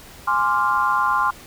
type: chord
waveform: sine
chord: D half-diminished seventh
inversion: second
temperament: equal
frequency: 830.6 / 1046.5 / 1174.7 / 1396.9 Hz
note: Ab5 / C6 / D6 / F6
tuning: 0 / 0 / 0 / 0 cents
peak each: -25 / -19 / -24 / -23 dBFS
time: 0.27-1.31 s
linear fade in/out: 10 ms
effects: pink hiss -43 dBFS RMS until 1.46 s